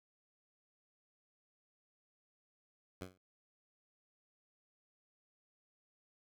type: tone with exponential decay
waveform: 10% pulse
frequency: 92.5 Hz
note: F#2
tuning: in tune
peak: -32 dBFS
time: 3.01-3.18 s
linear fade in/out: 5 ms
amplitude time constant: 36 ms
effects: none